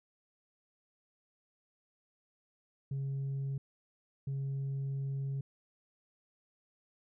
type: tone bursts at uneven times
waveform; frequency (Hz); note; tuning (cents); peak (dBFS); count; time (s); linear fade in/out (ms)
sine; 136.9; C#3; -21; -31; 2; 2.91-3.58 / 4.27-5.41; 5
effects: tanh soft clip ceiling -32 dBFS